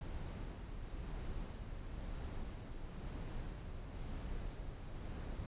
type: noise with tremolo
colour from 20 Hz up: brown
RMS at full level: -43 dBFS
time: 0.01-5.46 s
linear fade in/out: 2 ms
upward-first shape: sine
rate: 1 Hz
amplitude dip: 35%
effects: resampled to 8000 Hz